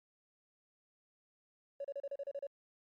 triangle tone bursts, 560 Hz, C#5, 18 cents sharp, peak -34 dBFS, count 9, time 1.8-2.469 s, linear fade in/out 5 ms, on 45 ms, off 33 ms, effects tanh soft clip ceiling -36 dBFS + Opus 48 kbps

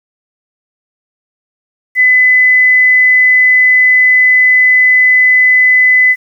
sine tone, 2010 Hz, B6, 30 cents sharp, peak -4 dBFS, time 1.95-6.16 s, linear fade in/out 50 ms, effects 7-bit

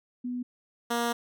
sine / 10% pulse tone pair in turn, 246.9 / 236.1 Hz, B3 / A#3, 0 / +22 cents, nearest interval minor second, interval 78 cents, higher first, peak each -30 / -18 dBFS, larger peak second, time 0.24-0.43 / 0.9-1.13 s, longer second, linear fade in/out 10 ms, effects none

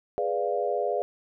sine chord, G# diminished seventh, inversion none, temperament equal, 415.3 / 493.9 / 587.3 / 698.5 Hz, G#4 / B4 / D5 / F5, 0 / 0 / 0 / 0 cents, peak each -30 dBFS, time 0.18-1.02 s, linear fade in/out 0 ms, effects none

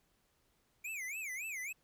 square tone with vibrato, 2298 Hz, D7, 38 cents flat, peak -40 dBFS, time 0.84-1.73 s, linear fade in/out 10 ms, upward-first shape sine, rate 3.6 Hz, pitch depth 250 cents each way, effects pink hiss -75 dBFS RMS until 1.83 s

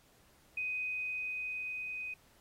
sine tone with level ramp, 2503 Hz, D#7, 10 cents sharp, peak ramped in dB -33 to -38 dBFS, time 0.57-2.14 s, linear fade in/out 5 ms, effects pink hiss -66 dBFS RMS until 2.4 s + AAC 48 kbps

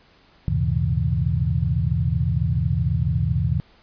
sine tone cluster, 75.1 / 95.2 / 119.5 / 133.3 / 161.2 Hz, D2 / F#2 / A#2 / C3 / E3, +39 / +50 / +43 / +33 / -38 cents, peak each -25 dBFS, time 0.48-3.6 s, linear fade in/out 0 ms, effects pink hiss -55 dBFS RMS until 3.82 s + resampled to 11025 Hz

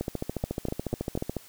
two click trains, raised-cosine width 2 ms, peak -15 / -16 dBFS, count 4 / 20, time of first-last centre 0.44-1.175 / 0.01-1.367 s, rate 4.08 / 14 Hz, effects white hiss -52 dBFS RMS until 1.48 s

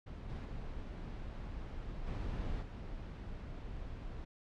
brown noise with level steps, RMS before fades -45 / -41 / -43 / -38 / -44 dBFS, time 0.06-4.25 s, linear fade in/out 10 ms, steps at 0.28 / 0.44 / 2.06 / 2.61 s, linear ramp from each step 20 ms, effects low-pass 4000 Hz 12 dB/octave + MP3 96 kbps

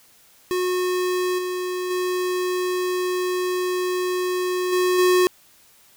square tone with level steps, 363.8 Hz, F#4, 29 cents flat, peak -21 / -25 / -22 / -18 / -15 dBFS, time 0.51-5.27 s, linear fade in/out 0 ms, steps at 1.38 / 1.9 / 4.72 / 4.98 s, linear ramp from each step 10 ms, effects white hiss -54 dBFS RMS until 5.96 s

